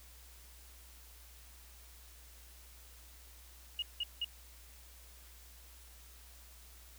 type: tone bursts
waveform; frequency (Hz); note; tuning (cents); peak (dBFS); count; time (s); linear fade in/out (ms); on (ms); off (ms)
sine; 2869; F7; +46; -33; 3; 3.79-4.246; 2; 32; 180
effects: added 60 Hz sine -56 dBFS peak until 6.98 s + white hiss -59 dBFS RMS until 6.98 s